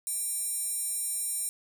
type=tone with high-pass filter; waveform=square; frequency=788 Hz; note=G5; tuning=9 cents sharp; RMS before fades=-32 dBFS; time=0.07-1.49 s; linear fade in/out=0 ms; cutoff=9200 Hz; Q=6; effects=10-bit